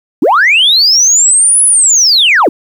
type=linear two-way sweep; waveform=sine; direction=up then down; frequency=220 to 10370 to 220 Hz; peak=-3 dBFS; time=0.22-2.49 s; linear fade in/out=5 ms; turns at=1.64 s; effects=tanh soft clip ceiling -1 dBFS + 7-bit